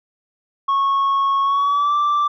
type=tone with pitch glide; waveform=sine; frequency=1100 to 1172.2 Hz; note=C#6 to D6; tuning=-14 to -4 cents; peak=-12 dBFS; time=0.68-2.28 s; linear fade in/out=10 ms; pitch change=+110 cents; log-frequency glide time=1.43-1.95 s; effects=tanh soft clip ceiling -14 dBFS